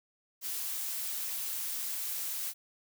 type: noise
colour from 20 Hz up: blue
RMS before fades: -36 dBFS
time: 0.41-2.54 s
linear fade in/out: 50 ms
effects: none